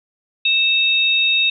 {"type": "tone pair together", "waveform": "sine", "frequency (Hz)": [2637, 3729], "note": ["E7", "A#7"], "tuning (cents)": [0, 0], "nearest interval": "tritone", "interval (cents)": 600, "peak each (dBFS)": -16, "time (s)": [0.45, 1.5], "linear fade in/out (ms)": 5, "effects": []}